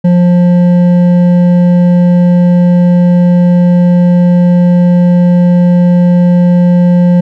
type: tone with hard clipping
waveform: sine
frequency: 176.6 Hz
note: F3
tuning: 20 cents sharp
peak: -5 dBFS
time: 0.04-7.21 s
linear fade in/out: 10 ms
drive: 7 dB
effects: none